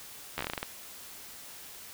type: slowing click train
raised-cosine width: 0.3 ms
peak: -16 dBFS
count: 10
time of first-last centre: 0.38-0.63 s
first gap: 12 ms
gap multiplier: 1.2
effects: white hiss -47 dBFS RMS until 1.93 s